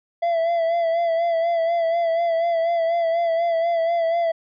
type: tone with vibrato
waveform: triangle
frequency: 671 Hz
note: E5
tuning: 31 cents sharp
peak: -16 dBFS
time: 0.22-4.32 s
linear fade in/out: 10 ms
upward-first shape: sine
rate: 4.1 Hz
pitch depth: 41 cents each way
effects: resampled to 11025 Hz